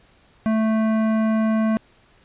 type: tone with hard clipping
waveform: triangle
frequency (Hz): 220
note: A3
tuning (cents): 0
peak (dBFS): -19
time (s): 0.46-1.77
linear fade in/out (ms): 0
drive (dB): 18
effects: pink hiss -56 dBFS RMS until 2.24 s + resampled to 8000 Hz